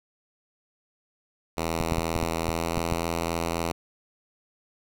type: tone with pitch glide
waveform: 5% pulse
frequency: 82.41 to 83.75 Hz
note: E2 to E2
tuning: 0 to +28 cents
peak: -15 dBFS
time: 1.57-3.72 s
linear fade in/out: 5 ms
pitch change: +28 cents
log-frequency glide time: 2.44-2.74 s
type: clicks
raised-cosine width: 5 ms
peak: -16 dBFS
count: 8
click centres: 1.808 / 1.922 / 1.984 / 2.162 / 2.229 / 2.49 / 2.776 / 2.923 s
effects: none